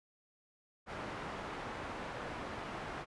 white low-pass noise, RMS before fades -43 dBFS, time 0.86-3.06 s, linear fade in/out 50 ms, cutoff 1300 Hz, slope 12 dB/octave, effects resampled to 24000 Hz

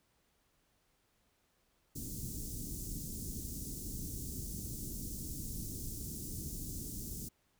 pink band-stop noise, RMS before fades -42 dBFS, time 1.95-7.29 s, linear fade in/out 10 ms, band 310 to 6100 Hz, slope 24 dB/octave, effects pink hiss -75 dBFS RMS until 7.59 s

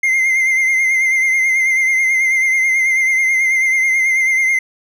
triangle tone with vibrato, 2093 Hz, C7, in tune, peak -10 dBFS, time 0.03-4.59 s, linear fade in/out 5 ms, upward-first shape triangle, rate 9.2 Hz, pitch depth 46 cents each way, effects none

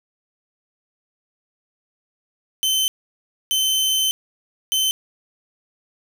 sawtooth tone bursts at uneven times, 3073 Hz, G7, 35 cents flat, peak -14 dBFS, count 3, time 2.63-2.88 / 3.51-4.11 / 4.72-4.91 s, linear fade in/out 0 ms, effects none

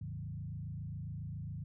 sine tone with frequency modulation, 124.2 Hz, B2, 10 cents sharp, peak -39 dBFS, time 0.01-1.64 s, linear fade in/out 5 ms, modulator 27.3 Hz, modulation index 1.6, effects none

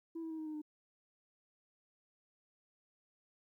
sine tone with pitch steps, 329.6 / 324.1 / 318.7 / 313.4 / 308.2 / 303.1 Hz, E4 / E4 / D#4 / D#4 / D#4 / D#4, 0 / -29 / +42 / +13 / -16 / -45 cents, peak -38 dBFS, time 0.15-0.618 s, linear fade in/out 10 ms, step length 78 ms, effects tanh soft clip ceiling -38 dBFS + 13-bit

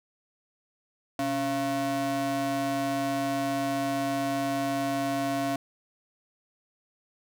square ring-modulated tone, 203.1 Hz, G#3, 38 cents flat, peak -24 dBFS, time 1.19-5.56 s, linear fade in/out 2 ms, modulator 482 Hz, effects none

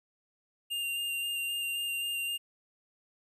square tone with vibrato, 2794 Hz, F7, in tune, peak -32 dBFS, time 0.7-2.38 s, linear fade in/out 20 ms, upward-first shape square, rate 3.8 Hz, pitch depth 11 cents each way, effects 12-bit

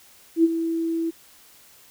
sine tone with ADSR envelope, 329.6 Hz, E4, in tune, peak -11 dBFS, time 0.36-1.11 s, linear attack 80 ms, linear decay 32 ms, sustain -11 dB, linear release 19 ms, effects white hiss -52 dBFS RMS until 1.9 s

